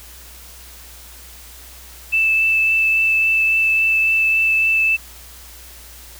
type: tone with vibrato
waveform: sine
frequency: 2638 Hz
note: E7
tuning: 1 cent sharp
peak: -13 dBFS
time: 2.12-4.97 s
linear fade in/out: 20 ms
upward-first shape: triangle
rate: 3.6 Hz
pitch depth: 9 cents each way
effects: added 60 Hz sine -42 dBFS peak until 6.19 s + white hiss -41 dBFS RMS until 6.19 s